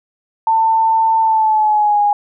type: tone with pitch glide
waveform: sine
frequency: 894 to 824.6 Hz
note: A5 to G#5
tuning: +27 to -13 cents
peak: -10 dBFS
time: 0.47-2.13 s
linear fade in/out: 2 ms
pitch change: -140 cents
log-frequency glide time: 1.21-2.01 s
effects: none